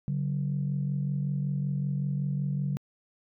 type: tone pair together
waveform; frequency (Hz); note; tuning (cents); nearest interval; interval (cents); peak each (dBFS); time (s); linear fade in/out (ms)
sine; 142.29 / 187.6; C#3 / F#3; +46 / +24; perfect fourth; 478; -27 / -32; 0.08-2.77; 0
effects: tanh soft clip ceiling -20 dBFS

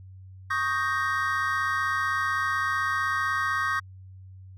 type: chord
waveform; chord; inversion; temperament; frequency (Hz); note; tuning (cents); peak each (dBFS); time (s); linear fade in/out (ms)
triangle; Eb dominant seventh; third; equal; 1108.7 / 1244.5 / 1568 / 1864.7; Db6 / Eb6 / G6 / Bb6; 0 / 0 / 0 / 0; -28; 0.5-3.8; 10
effects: added 94 Hz sine -43 dBFS peak until 4.57 s

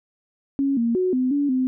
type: tone with pitch steps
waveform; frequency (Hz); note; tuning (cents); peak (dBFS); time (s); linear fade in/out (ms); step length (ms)
sine; 275.9 / 232.7 / 368.3 / 255.2 / 286 / 257.5; C#4 / A#3 / F#4 / C4 / D4 / C4; -8 / -3 / -8 / -43 / -46 / -28; -18; 0.59-1.67; 0; 180
effects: none

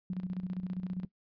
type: tone with tremolo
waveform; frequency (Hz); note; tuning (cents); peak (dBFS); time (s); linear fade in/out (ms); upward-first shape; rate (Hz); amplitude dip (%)
sine; 182.9; F#3; -20; -31; 0.1-1.05; 2; square; 15; 60
effects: noise-tail reverb RT60 0.1 s tail -18 dB re dry + resampled to 11025 Hz

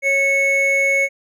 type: tone pair together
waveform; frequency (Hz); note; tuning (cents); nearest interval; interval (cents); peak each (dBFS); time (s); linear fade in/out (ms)
triangle; 551 / 2204; C#5 / C#7; -11 / -11; 2 octaves; 2400; -19 / -13; 0.02-1.09; 50
effects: none

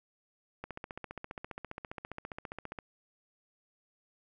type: click train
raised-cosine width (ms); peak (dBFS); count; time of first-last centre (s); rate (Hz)
0.5; -25; 33; 0.64-2.788; 14.9
effects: none

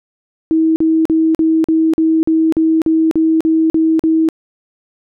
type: tone bursts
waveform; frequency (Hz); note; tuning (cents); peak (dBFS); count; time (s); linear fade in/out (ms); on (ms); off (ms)
sine; 321; E4; -46; -9; 13; 0.51-4.288; 0; 250; 44
effects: none

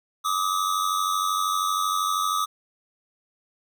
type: tone pair together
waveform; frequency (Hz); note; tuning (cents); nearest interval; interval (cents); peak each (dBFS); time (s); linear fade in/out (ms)
square; 1174.7 / 1267.5; D6 / D#6; 0 / +32; minor second; 132; -26; 0.24-2.46; 20
effects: none

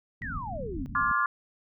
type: low-pass noise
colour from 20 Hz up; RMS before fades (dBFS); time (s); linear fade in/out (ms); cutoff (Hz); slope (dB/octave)
pink; -38; 0.21-1.12; 5; 280; 96
type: exponential sweep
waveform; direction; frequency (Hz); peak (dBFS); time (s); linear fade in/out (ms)
sine; down; 1975.5 to 235.8; -34; 0.22-0.86; 0
type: chord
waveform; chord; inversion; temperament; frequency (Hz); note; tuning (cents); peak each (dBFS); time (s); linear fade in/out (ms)
sine; D half-diminished seventh; third; just; 1057.2 / 1174.7 / 1409.6 / 1691.5; C6 / D6 / F6 / Ab6; +18 / 0 / +16 / +31; -29 / -27 / -28 / -32; 0.95-1.26; 2
effects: none

